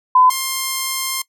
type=tone pair in turn; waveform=sine / 5% pulse; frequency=1012 / 1057.3 Hz; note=B5 / C6; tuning=+42 / +18 cents; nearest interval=minor second; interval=76 cents; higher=second; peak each=-8 dBFS; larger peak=neither; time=0.15-0.3 / 0.3-1.22 s; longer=second; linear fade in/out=5 ms; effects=noise-tail reverb RT60 0.1 s tail -21 dB re dry